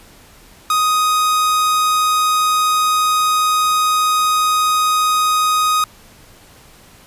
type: tone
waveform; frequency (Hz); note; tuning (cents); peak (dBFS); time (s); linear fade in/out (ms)
45% pulse; 1249; D#6; +6; -13; 0.7-5.84; 2
effects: pink hiss -45 dBFS RMS until 7.06 s + resampled to 32000 Hz